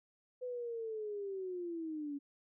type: linear sweep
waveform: sine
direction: down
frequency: 505 to 279.2 Hz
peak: -38 dBFS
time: 0.41-2.19 s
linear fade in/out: 20 ms
effects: none